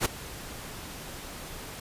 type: noise with ADSR envelope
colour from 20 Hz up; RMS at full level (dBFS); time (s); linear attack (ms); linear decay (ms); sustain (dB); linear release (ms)
pink; -23; 0-1.8; 52; 12; -18; 4
effects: resampled to 32000 Hz